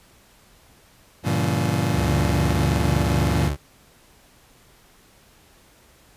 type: chord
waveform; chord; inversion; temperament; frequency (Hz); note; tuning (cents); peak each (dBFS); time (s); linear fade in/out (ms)
30% pulse; G diminished seventh; none; just; 98 / 117.6 / 141.12 / 169.34; G2 / Bb2 / Db3 / Fb3; 0 / +16 / +31 / +47; -23; 1.23-3.51; 50
type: tone with vibrato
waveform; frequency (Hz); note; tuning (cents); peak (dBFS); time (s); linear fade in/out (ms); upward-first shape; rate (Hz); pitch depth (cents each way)
30% pulse; 72.5; D2; -22; -20; 1.93-3.57; 50; triangle; 6.7; 27
effects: pink hiss -54 dBFS RMS until 6.16 s + resampled to 32000 Hz